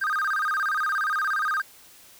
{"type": "tone with vibrato", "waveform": "triangle", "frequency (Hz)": 1400, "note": "F6", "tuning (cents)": 4, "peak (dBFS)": -20, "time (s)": [0.01, 1.62], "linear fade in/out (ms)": 10, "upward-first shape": "square", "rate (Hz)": 17, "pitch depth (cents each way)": 210, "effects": ["tanh soft clip ceiling -17 dBFS", "white hiss -51 dBFS RMS until 2.19 s"]}